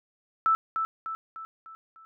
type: tone with echo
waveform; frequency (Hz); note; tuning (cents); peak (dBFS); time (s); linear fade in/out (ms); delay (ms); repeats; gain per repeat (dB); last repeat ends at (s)
sine; 1318.5; E6; 0; -19; 0.46-0.55; 0; 300; 5; -6; 2.05
effects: none